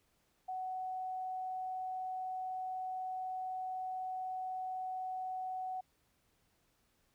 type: tone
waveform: sine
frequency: 746 Hz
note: F#5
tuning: 14 cents sharp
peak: -37 dBFS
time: 0.48-5.81 s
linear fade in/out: 10 ms
effects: pink hiss -75 dBFS RMS until 7.14 s